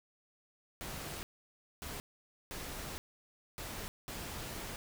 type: noise bursts at uneven times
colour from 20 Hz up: pink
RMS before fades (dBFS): -43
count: 5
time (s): 0.81-1.23 / 1.82-2 / 2.51-2.98 / 3.58-3.88 / 4.08-4.76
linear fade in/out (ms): 0
effects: none